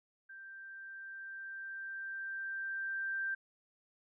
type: tone with level ramp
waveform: sine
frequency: 1573 Hz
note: G6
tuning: 6 cents sharp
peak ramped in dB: -48 to -33 dBFS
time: 0.29-3.35 s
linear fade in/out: 10 ms
effects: none